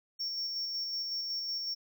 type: tone with tremolo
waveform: triangle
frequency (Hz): 5480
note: F8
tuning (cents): -34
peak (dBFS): -31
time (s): 0.19-1.75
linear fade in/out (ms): 20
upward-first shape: square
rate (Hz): 5.4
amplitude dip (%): 25
effects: none